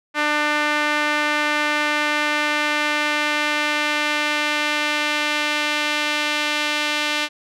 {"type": "tone with band-pass filter sweep", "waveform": "sawtooth", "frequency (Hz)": 298.4, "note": "D4", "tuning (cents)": 28, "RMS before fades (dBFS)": -21, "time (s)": [0.14, 7.29], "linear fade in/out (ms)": 50, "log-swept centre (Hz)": [1800, 2900], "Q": 1.3, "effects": []}